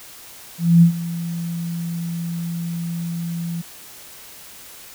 sine tone with ADSR envelope, 169.4 Hz, E3, 48 cents sharp, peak -6 dBFS, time 0.58-3.62 s, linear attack 240 ms, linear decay 100 ms, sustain -17 dB, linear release 14 ms, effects white hiss -41 dBFS RMS until 4.94 s

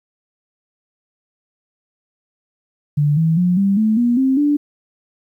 sine tone with pitch steps, 146.83 / 161.98 / 178.69 / 197.13 / 217.5 / 239.9 / 264.7 / 292 Hz, D3 / E3 / F3 / G3 / A3 / A#3 / C4 / D4, 0 / -30 / +40 / +10 / -20 / +50 / +20 / -10 cents, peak -12 dBFS, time 2.97-4.57 s, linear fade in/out 10 ms, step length 200 ms, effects 9-bit

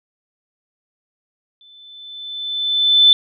sine tone with exponential growth, 3520 Hz, A7, in tune, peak -5 dBFS, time 1.61-3.13 s, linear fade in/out 1 ms, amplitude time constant 330 ms, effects none

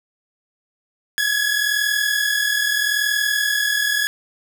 sawtooth tone pair together, 1661.2 / 1702 Hz, G#6 / G#6, 0 / +42 cents, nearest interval unison, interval 42 cents, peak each -17 dBFS, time 1.18-4.07 s, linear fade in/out 0 ms, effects none

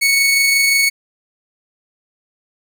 sawtooth tone with amplitude modulation, 2217 Hz, C#7, in tune, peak -7 dBFS, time 0.01-0.9 s, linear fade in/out 20 ms, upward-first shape sine, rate 25.6 Hz, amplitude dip 25%, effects none

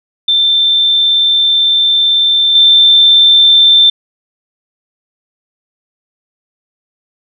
sine tone with level steps, 3561 Hz, A7, 20 cents sharp, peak -7 / -3 dBFS, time 0.28-3.9 s, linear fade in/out 5 ms, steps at 2.55 s, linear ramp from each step 5 ms, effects none

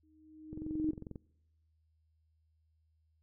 sine tone with exponential growth, 311.1 Hz, D#4, in tune, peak -28 dBFS, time 0.03-0.91 s, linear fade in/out 5 ms, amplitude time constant 190 ms
click train, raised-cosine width 3 ms, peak -31 dBFS, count 15, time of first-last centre 0.53-1.158 s, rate 22.3 Hz
effects noise-tail reverb RT60 1.0 s tail -26 dB re dry + added 79 Hz sine -70 dBFS peak until 3.22 s

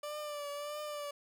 30% pulse tone with vibrato, 587.3 Hz, D5, in tune, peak -36 dBFS, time 0.03-1.11 s, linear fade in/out 5 ms, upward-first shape triangle, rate 1.6 Hz, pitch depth 46 cents each way, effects none

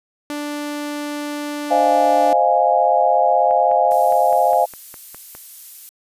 sawtooth tone, 293.7 Hz, D4, in tune, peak -20 dBFS, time 0.3-2.33 s, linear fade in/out 0 ms
sine chord, F minor seventh, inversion second, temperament equal, 523.3 / 622.3 / 698.5 / 830.6 Hz, C5 / Eb5 / F5 / Ab5, 0 / 0 / 0 / 0 cents, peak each -20 / -19 / -16 / -17 dBFS, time 1.7-4.66 s, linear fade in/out 20 ms
click train, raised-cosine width 0.5 ms, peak -23 dBFS, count 10, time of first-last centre 3.51-5.35 s, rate 4.89 Hz
violet noise, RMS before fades -35 dBFS, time 3.91-5.89 s, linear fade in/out 0 ms
effects resampled to 32000 Hz

